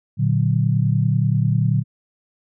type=chord; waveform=sine; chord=Bb augmented; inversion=none; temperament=equal; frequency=116.54 / 146.83 / 185 Hz; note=Bb2 / D3 / F#3; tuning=0 / 0 / 0 cents; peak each=-18 / -19 / -23 dBFS; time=0.17-1.84 s; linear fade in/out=50 ms; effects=none